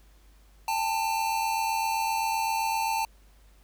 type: tone pair together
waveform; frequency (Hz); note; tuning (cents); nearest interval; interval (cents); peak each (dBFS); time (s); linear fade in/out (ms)
square; 803 / 890.7; G5 / A5; +41 / +21; major second; 180; -33 / -27; 0.68-3.05; 2
effects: added 50 Hz sine -54 dBFS peak until 3.63 s + pink hiss -63 dBFS RMS until 3.63 s